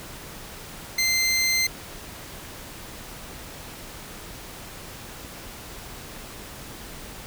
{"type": "tone", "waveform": "20% pulse", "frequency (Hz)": 2080, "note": "C7", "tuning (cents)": -11, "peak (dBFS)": -15, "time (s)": [0.98, 1.67], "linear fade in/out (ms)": 5, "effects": ["pink hiss -40 dBFS RMS until 7.26 s"]}